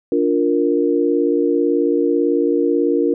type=chord; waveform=sine; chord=Bb major; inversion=first; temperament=just; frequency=291.4 / 349.6 / 466.2 Hz; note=D4 / F4 / Bb4; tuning=-13 / +2 / 0 cents; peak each=-18 dBFS; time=0.12-3.14 s; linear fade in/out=2 ms; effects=none